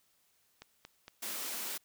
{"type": "click train", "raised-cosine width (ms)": 0.2, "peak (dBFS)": -30, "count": 4, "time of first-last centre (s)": [0.62, 1.311], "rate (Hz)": 4.34}
{"type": "high-pass noise", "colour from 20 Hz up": "white", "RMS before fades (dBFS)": -39, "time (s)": [1.22, 1.78], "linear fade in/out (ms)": 10, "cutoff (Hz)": 190, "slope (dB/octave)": 96}
{"effects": ["white hiss -72 dBFS RMS until 1.84 s"]}